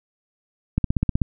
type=click train; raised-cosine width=5 ms; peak=-7 dBFS; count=8; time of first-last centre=0.78-1.218 s; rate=16 Hz; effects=none